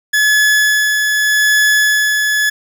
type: tone with tremolo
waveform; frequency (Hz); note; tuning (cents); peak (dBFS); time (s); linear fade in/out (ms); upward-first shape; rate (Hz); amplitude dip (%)
40% pulse; 1708; G#6; +48; -8; 0.13-2.5; 10; sine; 0.83; 35
effects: 8-bit